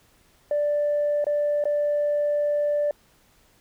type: tone with dropouts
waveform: sine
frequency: 587.3 Hz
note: D5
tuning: in tune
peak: -19 dBFS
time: 0.51-2.91 s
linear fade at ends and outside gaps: 2 ms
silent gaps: 1.243-1.267 / 1.64-1.654 s
effects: tanh soft clip ceiling -17 dBFS + pink hiss -60 dBFS RMS until 3.6 s